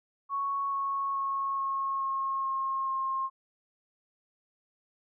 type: tone with pitch steps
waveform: sine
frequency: 1108.7 / 1101.7 / 1094.7 / 1087.8 / 1080.9 / 1074 / 1067.2 Hz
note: C#6 / C#6 / C#6 / C#6 / C#6 / C6 / C6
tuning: 0 / -11 / -22 / -33 / -44 / +45 / +34 cents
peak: -28 dBFS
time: 0.29-3.3 s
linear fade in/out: 50 ms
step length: 430 ms
effects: none